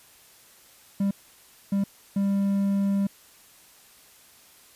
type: tone bursts at uneven times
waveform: triangle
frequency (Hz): 198.2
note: G3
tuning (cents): +19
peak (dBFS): -19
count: 3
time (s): 1-1.11 / 1.72-1.84 / 2.16-3.07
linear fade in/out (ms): 5
effects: white hiss -54 dBFS RMS until 4.75 s + resampled to 32000 Hz